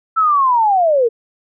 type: linear sweep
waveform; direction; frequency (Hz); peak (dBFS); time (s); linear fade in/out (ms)
sine; down; 1336 to 440; -10; 0.16-1.09; 20
effects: none